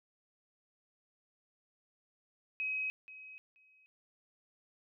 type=tone with echo; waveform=sine; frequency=2539 Hz; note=D#7; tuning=34 cents sharp; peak=-33 dBFS; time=2.6-2.9 s; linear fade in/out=0 ms; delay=480 ms; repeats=2; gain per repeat=-15 dB; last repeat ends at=3.86 s; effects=none